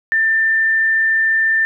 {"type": "tone", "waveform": "sine", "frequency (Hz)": 1787, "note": "A6", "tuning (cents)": 26, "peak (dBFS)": -12, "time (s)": [0.12, 1.65], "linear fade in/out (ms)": 0, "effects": []}